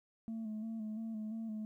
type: tone with vibrato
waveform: sine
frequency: 220 Hz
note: A3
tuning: in tune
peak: -36 dBFS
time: 0.28-1.65 s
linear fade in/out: 0 ms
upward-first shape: square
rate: 2.9 Hz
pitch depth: 37 cents each way
effects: tanh soft clip ceiling -37 dBFS + 13-bit